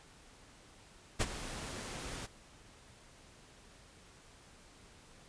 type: noise with ADSR envelope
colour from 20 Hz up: pink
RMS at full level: -30 dBFS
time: 1.19-2.27 s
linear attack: 24 ms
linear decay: 36 ms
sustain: -13 dB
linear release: 21 ms
effects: pink hiss -59 dBFS RMS until 5.28 s + resampled to 22050 Hz